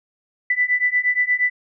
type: beating tone pair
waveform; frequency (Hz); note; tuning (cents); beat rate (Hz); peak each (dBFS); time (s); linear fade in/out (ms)
sine; 1981 / 1989.5; B6 / B6; +5 / +12; 8.5; -20 / -19; 0.5-1.5; 5
effects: none